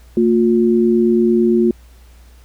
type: tone pair together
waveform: sine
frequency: 227.2 / 356.1 Hz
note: A#3 / F4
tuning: -44 / +34 cents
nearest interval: minor sixth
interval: 778 cents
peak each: -13 dBFS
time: 0.17-1.71 s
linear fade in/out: 2 ms
effects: added 60 Hz sine -41 dBFS peak until 2.44 s + pink hiss -52 dBFS RMS until 2.44 s